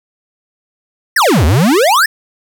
square exponential two-way sweep, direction down then up, 1975.5 to 70.4 to 1836 Hz, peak -8 dBFS, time 1.16-2.06 s, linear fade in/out 5 ms, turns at 1.45 s, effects none

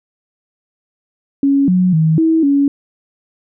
sine tone with pitch steps, 277.7 / 182.7 / 158.9 / 323.1 / 281.3 Hz, C#4 / F#3 / D#3 / E4 / C#4, +3 / -22 / +37 / -35 / +26 cents, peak -9 dBFS, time 1.43-2.68 s, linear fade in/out 2 ms, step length 250 ms, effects none

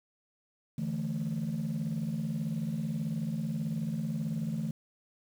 sine chord, D suspended second, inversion none, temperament just, 146.83 / 165.19 / 220.2 Hz, D3 / E3 / A3, 0 / +4 / +2 cents, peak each -35 / -33 / -33 dBFS, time 0.78-4.71 s, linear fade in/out 5 ms, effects tanh soft clip ceiling -26 dBFS + 9-bit

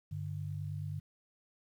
sine tone pair together, 98.7 / 147.88 Hz, G2 / D3, +12 / +12 cents, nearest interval perfect fifth, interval 700 cents, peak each -39 / -39 dBFS, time 0.11-1 s, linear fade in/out 10 ms, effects 11-bit

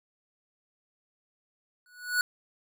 square tone with exponential growth, 1470 Hz, F#6, 12 cents flat, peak -21 dBFS, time 1.86-2.21 s, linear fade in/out 1 ms, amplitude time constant 74 ms, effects none

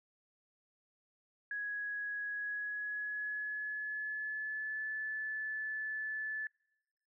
sine tone with pitch glide, 1668 to 1737.8 Hz, G#6 to A6, +7 to -22 cents, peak -36 dBFS, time 1.51-6.47 s, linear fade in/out 2 ms, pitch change +71 cents, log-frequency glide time 2.31-4.88 s, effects noise-tail reverb RT60 1.0 s tail -26 dB re dry

